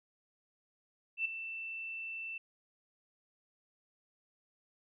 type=tone with ADSR envelope; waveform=sine; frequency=2669 Hz; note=E7; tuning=21 cents sharp; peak=-28 dBFS; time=1.17-2.38 s; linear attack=84 ms; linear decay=3 ms; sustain=-11 dB; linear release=5 ms; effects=none